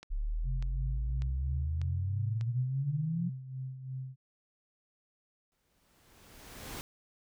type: click train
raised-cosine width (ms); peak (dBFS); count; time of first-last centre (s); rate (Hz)
0.2; -30; 5; 0.03-2.411; 1.68
type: exponential sweep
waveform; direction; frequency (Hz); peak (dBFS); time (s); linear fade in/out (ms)
sine; up; 34.65 to 178.5; -30; 0.1-3.3; 20
type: tone with tremolo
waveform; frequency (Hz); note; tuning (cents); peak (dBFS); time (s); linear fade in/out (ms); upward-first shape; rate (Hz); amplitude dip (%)
sine; 130.81; C3; 0; -35; 0.43-4.16; 50; sine; 2.9; 60
type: noise with exponential growth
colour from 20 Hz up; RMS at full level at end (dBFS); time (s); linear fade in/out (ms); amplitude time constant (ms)
pink; -40; 5.52-6.81; 0; 280
effects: none